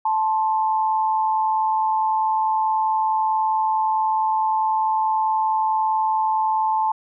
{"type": "tone pair together", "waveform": "sine", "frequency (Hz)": [875.4, 1055], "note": ["A5", "C6"], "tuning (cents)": [-9, 14], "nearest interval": "minor third", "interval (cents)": 323, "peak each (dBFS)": [-18, -26], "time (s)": [0.05, 6.92], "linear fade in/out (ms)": 5, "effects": []}